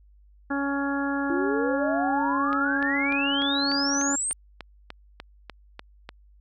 harmonic tone, 279.4 Hz, C#4, 14 cents sharp, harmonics 1 / 2 / 3 / 4 / 5 / 6, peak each -26 / -35 / -34 / -37 / -33 / -34 dBFS, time 0.5-4.16 s, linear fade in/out 10 ms
sine exponential sweep, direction up, 329.6 to 8900 Hz, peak -25 dBFS, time 1.3-4.33 s, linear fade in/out 0 ms
click train, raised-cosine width 0.3 ms, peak -20 dBFS, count 13, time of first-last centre 2.53-6.091 s, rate 3.37 Hz
effects added 50 Hz sine -52 dBFS peak until 6.4 s

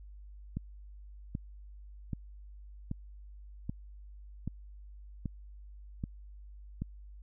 click train, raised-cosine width 5 ms, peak -22 dBFS, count 9, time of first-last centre 0.57-6.82 s, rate 1.28 Hz, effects added 50 Hz sine -47 dBFS peak until 7.22 s

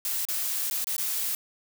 blue noise with dropouts, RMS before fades -29 dBFS, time 0.05-1.35 s, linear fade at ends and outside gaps 1 ms, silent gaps 0.252-0.286 / 0.7-0.71 / 0.844-0.87 / 0.965-0.981 s, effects none

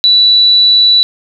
sine tone, 3951 Hz, B7, in tune, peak -4 dBFS, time 0.04-1.03 s, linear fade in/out 0 ms, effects none

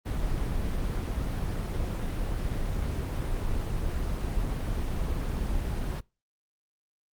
brown noise, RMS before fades -29 dBFS, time 0.05-6.01 s, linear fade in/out 20 ms, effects noise-tail reverb RT60 0.3 s tail -26 dB re dry + Opus 24 kbps

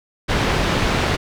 pink low-pass noise, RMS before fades -19 dBFS, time 0.28-1.17 s, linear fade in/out 20 ms, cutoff 3800 Hz, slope 12 dB/octave, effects none

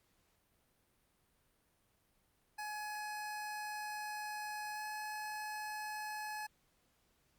25% pulse tone with pitch glide, 844 to 850.4 Hz, G#5 to G#5, +28 to +41 cents, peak -37 dBFS, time 2.58-6.47 s, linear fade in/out 10 ms, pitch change +13 cents, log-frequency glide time 4.74-4.79 s, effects pink hiss -75 dBFS RMS until 7.38 s + Opus 48 kbps

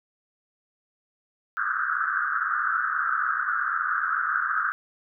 white band-pass noise, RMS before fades -26 dBFS, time 1.57-4.72 s, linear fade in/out 0 ms, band 1200 to 1600 Hz, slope 96 dB/octave, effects none

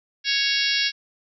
harmonic tone, 554.4 Hz, C#5, in tune, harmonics 3 / 4 / 5 / 6 / 7 / 8 / 9 / 10, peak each -28 / -28 / -28 / -28 / -28 / -28 / -28 / -28 dBFS, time 0.24-0.92 s, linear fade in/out 50 ms, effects none

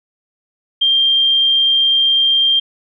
sine tone, 3184 Hz, G7, 26 cents sharp, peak -10 dBFS, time 0.81-2.6 s, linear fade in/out 10 ms, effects none

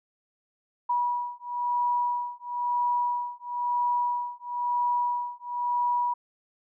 sine beating tone pair, 970 / 971 Hz, B5 / B5, -31 / -30 cents, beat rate 1 Hz, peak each -28 dBFS, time 0.89-6.14 s, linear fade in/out 10 ms, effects none

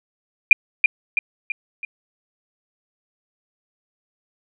sine tone with echo, 2413 Hz, D7, 46 cents sharp, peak -3 dBFS, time 0.51-0.53 s, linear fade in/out 2 ms, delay 330 ms, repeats 4, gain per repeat -6 dB, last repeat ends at 1.85 s, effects none

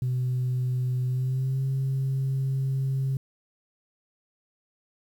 sine tone with pitch glide, 126.6 to 134.13 Hz, B2 to C3, +43 to +43 cents, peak -22 dBFS, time 0.02-3.17 s, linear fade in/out 2 ms, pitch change +100 cents, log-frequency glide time 1.05-1.63 s, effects tanh soft clip ceiling -21 dBFS + 9-bit

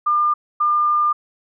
sine tone pair in turn, 1202 / 1202 Hz, D6 / D6, +40 / +40 cents, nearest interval unison, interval 0 cents, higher neither, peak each -14 / -14 dBFS, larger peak neither, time 0.06-0.34 / 0.6-1.13 s, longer second, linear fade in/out 10 ms, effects none

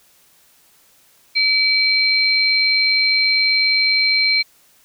sine tone pair together, 2297 / 4156 Hz, D7 / C8, -39 / -12 cents, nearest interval minor seventh, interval 1027 cents, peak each -16 dBFS, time 1.35-4.43 s, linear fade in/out 20 ms, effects white hiss -54 dBFS RMS until 4.84 s

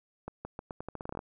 accelerating click train, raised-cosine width 1 ms, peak -24 dBFS, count 14, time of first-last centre 0.28-1.191 s, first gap 170 ms, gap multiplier 0.83, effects none

